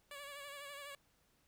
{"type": "tone with vibrato", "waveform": "10% pulse", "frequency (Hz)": 568, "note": "C#5", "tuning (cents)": 42, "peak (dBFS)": -39, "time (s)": [0.11, 0.95], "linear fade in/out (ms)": 2, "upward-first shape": "sine", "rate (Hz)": 12, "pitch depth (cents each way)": 44, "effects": ["pink hiss -74 dBFS RMS until 1.47 s"]}